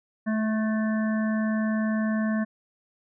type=harmonic tone with a mistuned harmonic; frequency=217.6 Hz; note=A3; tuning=19 cents flat; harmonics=1 / 3 / 5 / 7 / 8; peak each=-23 / -34 / -39 / -40 / -37 dBFS; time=0.26-2.45 s; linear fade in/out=20 ms; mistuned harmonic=8; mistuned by=+20 cents; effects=none